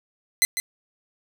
10% pulse tone with echo, 2043 Hz, C7, 42 cents flat, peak -6 dBFS, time 0.42-0.45 s, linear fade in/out 0 ms, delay 150 ms, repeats 1, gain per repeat -9 dB, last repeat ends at 0.6 s, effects none

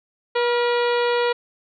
harmonic tone with a mistuned harmonic, 481.8 Hz, B4, 43 cents flat, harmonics 1 / 2 / 3 / 4 / 5 / 6 / 7 / 8 / 9, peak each -19 / -25 / -29 / -31 / -33 / -35 / -36 / -37 / -38 dBFS, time 0.35-1.33 s, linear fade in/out 10 ms, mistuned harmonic 3, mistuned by -47 cents, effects none

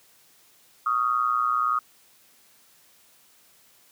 sine tone with amplitude modulation, 1244.5 Hz, D#6, in tune, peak -17 dBFS, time 0.86-1.79 s, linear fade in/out 5 ms, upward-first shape sine, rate 121 Hz, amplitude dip 85%, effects white hiss -58 dBFS RMS until 3.91 s + high-pass 80 Hz 12 dB/octave

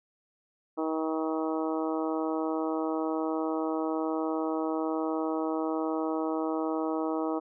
harmonic tone, 158.9 Hz, D#3, 37 cents sharp, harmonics 2 / 3 / 4 / 5 / 6 / 7 / 8, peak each -30 / -34 / -36 / -38 / -40 / -41 / -42 dBFS, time 0.77-7.4 s, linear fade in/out 20 ms, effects none

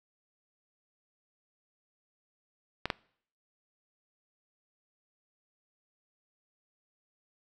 clicks, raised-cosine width 0.3 ms, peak -14 / -12 dBFS, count 2, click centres 2.856 / 2.902 s, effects noise-tail reverb RT60 0.6 s tail -23 dB re dry

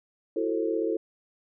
sine chord, F# half-diminished seventh, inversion third, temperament just, 333 / 370 / 444 / 532.8 Hz, E4 / F#4 / A4 / C5, +18 / 0 / +16 / +31 cents, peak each -29 / -33 / -28 / -34 dBFS, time 0.36-0.97 s, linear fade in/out 5 ms, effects none

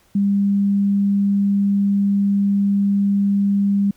sine tone, 200 Hz, G3, 35 cents sharp, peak -14 dBFS, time 0.15-3.91 s, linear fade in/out 5 ms, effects pink hiss -57 dBFS RMS until 3.96 s

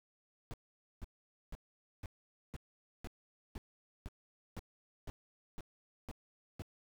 brown noise bursts, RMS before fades -43 dBFS, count 13, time 0.51-6.621 s, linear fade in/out 0 ms, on 27 ms, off 480 ms, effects none

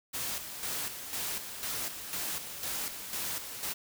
white noise with tremolo, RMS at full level -35 dBFS, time 0.13-3.74 s, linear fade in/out 20 ms, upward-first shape square, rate 2 Hz, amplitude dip 55%, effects none

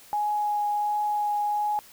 sine tone with vibrato, 833 Hz, G#5, 5 cents sharp, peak -23 dBFS, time 0.13-1.79 s, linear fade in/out 0 ms, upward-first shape triangle, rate 1.4 Hz, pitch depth 10 cents each way, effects white hiss -51 dBFS RMS until 1.92 s

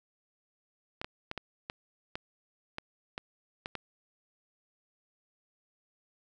clicks, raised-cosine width 0.3 ms, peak -20 dBFS, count 10, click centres 1.015 / 1.045 / 1.314 / 1.377 / 1.699 / 2.155 / 2.784 / 3.179 / 3.659 / 3.753 s, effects none

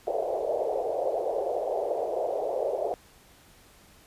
white band-pass noise, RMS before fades -29 dBFS, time 0.07-2.94 s, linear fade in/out 0 ms, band 410 to 700 Hz, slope 48 dB/octave, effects pink hiss -56 dBFS RMS until 4.06 s + resampled to 32000 Hz

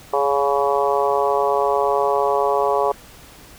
harmonic tone with a mistuned harmonic, 140.9 Hz, C#3, 29 cents sharp, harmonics 3 / 4 / 5 / 6 / 7 / 8, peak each -21 / -22 / -23 / -24 / -24 / -25 dBFS, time 0.13-2.92 s, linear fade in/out 5 ms, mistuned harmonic 3, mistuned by -20 cents, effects pink hiss -44 dBFS RMS until 3.58 s

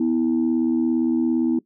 sine tone pair together, 247.4 / 324.9 Hz, B3 / E4, +3 / -25 cents, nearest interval perfect fourth, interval 472 cents, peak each -19 dBFS, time 0-1.59 s, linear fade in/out 5 ms, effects noise-tail reverb RT60 0.1 s tail -18 dB re dry + tanh soft clip ceiling -12 dBFS

